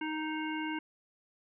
harmonic tone, 311.1 Hz, D#4, in tune, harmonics 1 / 3 / 5 / 7 / 9, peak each -35 / -40 / -42 / -43 / -45 dBFS, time 0.01-0.79 s, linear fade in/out 5 ms, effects none

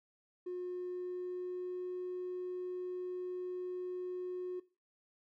triangle tone with pitch glide, 360 to 363.1 Hz, F#4 to F#4, -47 to -33 cents, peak -34 dBFS, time 0.46-4.6 s, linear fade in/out 10 ms, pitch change +14 cents, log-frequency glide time 0.67-1.94 s, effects noise-tail reverb RT60 0.3 s tail -20 dB re dry + tanh soft clip ceiling -35 dBFS

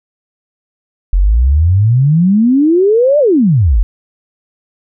sine exponential two-way sweep, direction up then down, 42.7 to 610 to 42.7 Hz, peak -6 dBFS, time 1.13-3.83 s, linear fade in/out 0 ms, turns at 3.19 s, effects none

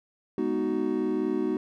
triangle chord, G# minor seventh, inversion none, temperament equal with one note detuned, 207.7 / 246.9 / 311.1 / 373.2 Hz, G#3 / B3 / D#4 / F#4, 0 / 0 / 0 / +15 cents, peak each -32 / -29 / -27 / -27 dBFS, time 0.38-1.57 s, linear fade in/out 2 ms, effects none

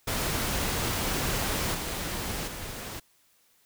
pink noise with level steps, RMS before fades -29 / -33 / -38 dBFS, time 0.07-3 s, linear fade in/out 10 ms, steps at 1.74 / 2.47 s, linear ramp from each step 10 ms, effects white hiss -65 dBFS RMS until 3.65 s

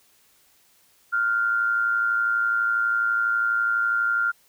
sine tone pair together, 1396.9 / 1509 Hz, F6 / F#6, 0 / +34 cents, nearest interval minor second, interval 134 cents, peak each -20 / -30 dBFS, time 1.12-4.32 s, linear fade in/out 20 ms, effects white hiss -60 dBFS RMS until 4.48 s

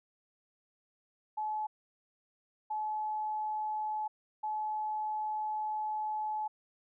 sine tone bursts at uneven times, 857 Hz, A5, 46 cents flat, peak -32 dBFS, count 3, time 1.37-1.67 / 2.7-4.08 / 4.43-6.48 s, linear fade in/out 10 ms, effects none

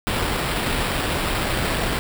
pink noise with sample-and-hold, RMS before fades -23 dBFS, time 0.07-1.99 s, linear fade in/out 0 ms, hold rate 6300 Hz, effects none

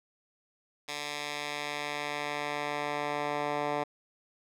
10% pulse tone with band-pass filter sweep, 146.83 Hz, D3, in tune, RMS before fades -34 dBFS, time 0.88-3.84 s, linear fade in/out 10 ms, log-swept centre 3900 to 930 Hz, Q 0.76, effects none

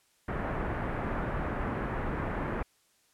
pink low-pass noise, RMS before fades -33 dBFS, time 0.28-2.63 s, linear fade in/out 5 ms, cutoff 1800 Hz, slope 24 dB/octave, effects white hiss -68 dBFS RMS until 3.13 s + low-pass 11000 Hz 12 dB/octave

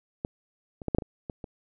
clicks, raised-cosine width 2 ms, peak -16 / -26 / -15 / -10 / -9 / -23 / -21 / -24 dBFS, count 8, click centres 0.249 / 0.818 / 0.883 / 0.948 / 0.985 / 1.022 / 1.298 / 1.442 s, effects none

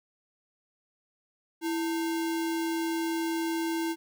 sine tone with sample-and-hold, 329.6 Hz, E4, in tune, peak -27 dBFS, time 1.61-3.96 s, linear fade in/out 50 ms, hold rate 1225 Hz, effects none

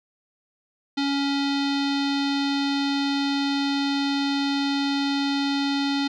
square tone with low-pass filter, 279.7 Hz, C#4, 16 cents sharp, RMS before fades -24 dBFS, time 0.97-6.08 s, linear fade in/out 10 ms, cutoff 4100 Hz, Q 4.2, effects none

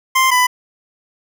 25% pulse tone pair in turn, 1046.5 / 997.4 Hz, C6 / B5, 0 / +17 cents, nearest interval minor second, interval 83 cents, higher first, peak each -7 dBFS, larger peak neither, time 0.15-0.31 / 0.31-0.47 s, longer neither, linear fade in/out 10 ms, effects none

